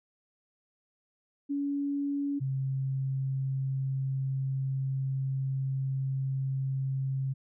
sine tone pair in turn, 283.2 / 134.12 Hz, C#4 / C3, +37 / +43 cents, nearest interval octave + minor second, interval 1294 cents, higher first, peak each -28 dBFS, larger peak neither, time 1.49-2.4 / 2.4-7.34 s, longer second, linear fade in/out 20 ms, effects none

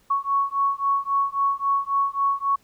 sine beating tone pair, 1108.7 / 1112.4 Hz, C#6 / C#6, 0 / +6 cents, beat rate 3.7 Hz, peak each -23 dBFS, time 0.1-2.56 s, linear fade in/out 10 ms, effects pink hiss -61 dBFS RMS until 2.63 s

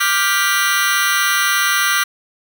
sawtooth chord, G dominant seventh, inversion second, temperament just, 1176 / 1411.2 / 1568 / 1960 Hz, D6 / F6 / G6 / B6, +2 / +18 / 0 / -14 cents, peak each -16 dBFS, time 0-2.04 s, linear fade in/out 10 ms, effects none

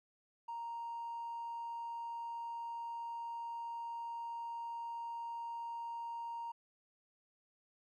triangle tone, 932.3 Hz, A#5, in tune, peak -37 dBFS, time 0.48-6.52 s, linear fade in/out 10 ms, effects tanh soft clip ceiling -37 dBFS

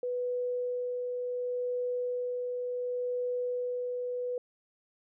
sine tone with tremolo, 493.9 Hz, B4, in tune, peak -29 dBFS, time 0.03-4.38 s, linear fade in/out 2 ms, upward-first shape sine, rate 0.69 Hz, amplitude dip 25%, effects none

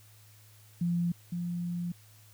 sine tone pair in turn, 172.8 / 174.2 Hz, F3 / F3, -18 / -4 cents, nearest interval unison, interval 14 cents, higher second, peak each -26 / -31 dBFS, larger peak first, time 0.81-1.12 / 1.32-1.92 s, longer second, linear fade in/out 5 ms, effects added 106 Hz sine -56 dBFS peak until 2.33 s + white hiss -60 dBFS RMS until 2.33 s

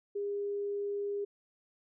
sine tone, 405.5 Hz, G#4, 41 cents flat, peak -32 dBFS, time 0.15-1.25 s, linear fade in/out 10 ms, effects none

